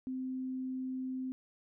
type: tone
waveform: sine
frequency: 258.9 Hz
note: C4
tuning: 18 cents flat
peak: -35 dBFS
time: 0.07-1.32 s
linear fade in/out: 0 ms
effects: none